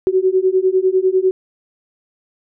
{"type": "beating tone pair", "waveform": "sine", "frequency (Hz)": [370, 380], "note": ["F#4", "F#4"], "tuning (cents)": [0, 46], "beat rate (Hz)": 10, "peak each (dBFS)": -15, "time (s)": [0.07, 1.31], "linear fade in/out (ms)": 0, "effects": []}